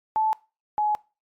sine tone pair in turn, 872 / 843.3 Hz, A5 / G#5, -16 / +26 cents, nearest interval minor second, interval 58 cents, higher first, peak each -19 / -20 dBFS, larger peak first, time 0.16-0.33 / 0.78-0.95 s, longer neither, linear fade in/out 0 ms, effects noise-tail reverb RT60 0.3 s tail -22 dB re dry + MP3 64 kbps

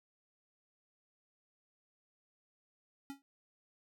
square tone with exponential decay, 277.2 Hz, C#4, in tune, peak -39 dBFS, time 3.1-3.22 s, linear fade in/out 0 ms, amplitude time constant 26 ms, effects none

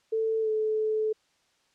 sine tone with pitch glide, 444.1 to 433.7 Hz, A4 to A4, +16 to -25 cents, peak -24 dBFS, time 0.12-1.13 s, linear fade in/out 10 ms, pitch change -41 cents, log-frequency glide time 0.41-0.49 s, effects white hiss -68 dBFS RMS until 1.74 s + low-pass 6000 Hz 12 dB/octave

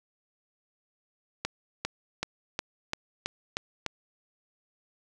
accelerating click train, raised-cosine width 0.2 ms, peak -12 dBFS, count 8, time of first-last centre 1.45-3.863 s, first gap 400 ms, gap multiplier 0.95, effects none

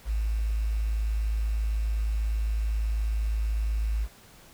sine tone with quantisation, 54 Hz, A1, 32 cents flat, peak -24 dBFS, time 0.05-4.08 s, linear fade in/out 50 ms, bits 8, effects pink hiss -53 dBFS RMS until 4.53 s

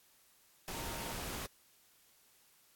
sine tone in noise, 920 Hz, A#5, 23 cents flat, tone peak -48 dBFS, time 0.74-1.12 s, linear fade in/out 0 ms, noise pink, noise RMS -42 dBFS, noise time 0.68-1.46 s, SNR -9 dB, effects white hiss -67 dBFS RMS until 2.75 s + AAC 64 kbps

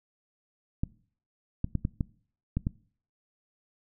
clicks, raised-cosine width 5 ms, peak -15 dBFS, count 7, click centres 0.835 / 1.644 / 1.753 / 1.851 / 2.008 / 2.57 / 2.669 s, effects noise-tail reverb RT60 0.5 s tail -22 dB re dry

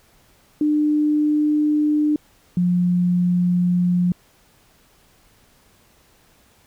sine tone pair in turn, 300.1 / 177.77 Hz, D4 / F3, +38 / +31 cents, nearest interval major sixth, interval 907 cents, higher first, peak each -15 dBFS, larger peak neither, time 0.61-2.16 / 2.57-4.12 s, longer neither, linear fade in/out 2 ms, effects pink hiss -56 dBFS RMS until 6.66 s

